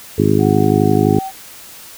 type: harmonic tone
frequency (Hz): 51.7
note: G#1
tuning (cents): -7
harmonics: 2 / 3 / 4 / 5 / 6 / 7 / 8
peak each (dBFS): -18 / -18 / -18 / -18 / -18 / -18 / -18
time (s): 0.18-1.19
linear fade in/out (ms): 5
type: tone with pitch glide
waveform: sine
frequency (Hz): 740 to 767.9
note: F#5 to G5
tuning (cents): 0 to -36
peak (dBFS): -22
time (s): 0.38-1.32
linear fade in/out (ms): 50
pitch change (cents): +64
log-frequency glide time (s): 0.99-1.17
effects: white hiss -37 dBFS RMS until 1.97 s